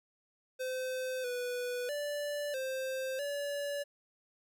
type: tone with pitch steps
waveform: square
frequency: 514 / 492.3 / 584 / 525 / 573 Hz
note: C5 / B4 / D5 / C5 / D5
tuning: -31 / -6 / -10 / +6 / -43 cents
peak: -35 dBFS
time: 0.59-3.84 s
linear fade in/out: 20 ms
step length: 650 ms
effects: none